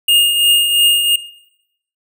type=tone with tremolo; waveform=square; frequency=2836 Hz; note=F7; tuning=26 cents sharp; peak=-8 dBFS; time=0.08-1.16 s; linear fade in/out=5 ms; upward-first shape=triangle; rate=2.9 Hz; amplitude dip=55%; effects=noise-tail reverb RT60 0.8 s tail -17 dB re dry